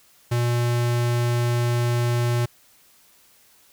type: tone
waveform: square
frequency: 120 Hz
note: B2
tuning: 49 cents flat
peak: -20 dBFS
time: 0.31-2.46 s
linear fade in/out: 10 ms
effects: white hiss -56 dBFS RMS until 3.72 s